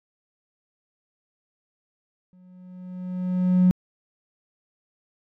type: tone with exponential growth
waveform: triangle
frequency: 182.2 Hz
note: F#3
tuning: 26 cents flat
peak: -9 dBFS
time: 2.33-3.71 s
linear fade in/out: 0 ms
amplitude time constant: 300 ms
effects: tanh soft clip ceiling -10 dBFS